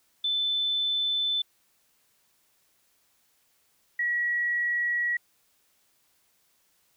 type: tone pair in turn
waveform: sine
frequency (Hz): 3520 / 1920.4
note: A7 / B6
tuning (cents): 0 / -49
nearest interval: minor seventh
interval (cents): 1049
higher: first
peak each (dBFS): -24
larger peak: neither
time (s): 0.24-1.42 / 3.99-5.17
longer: neither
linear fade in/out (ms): 5
effects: white hiss -68 dBFS RMS until 6.96 s